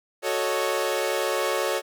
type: chord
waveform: sawtooth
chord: D# half-diminished seventh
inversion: first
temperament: equal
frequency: 370 / 440 / 554.4 / 622.3 Hz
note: F#4 / A4 / C#5 / D#5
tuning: 0 / 0 / 0 / 0 cents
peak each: -26 / -25 / -23 / -28 dBFS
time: 0.22-1.82 s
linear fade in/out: 50 ms
effects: none